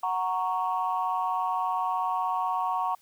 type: chord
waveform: sine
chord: F# major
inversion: none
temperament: equal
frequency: 740 / 932.3 / 1108.7 Hz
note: F#5 / A#5 / C#6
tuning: 0 / 0 / 0 cents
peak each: -29 dBFS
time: 0.03-2.95 s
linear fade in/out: 5 ms
effects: tanh soft clip ceiling -17 dBFS + white hiss -62 dBFS RMS until 3.01 s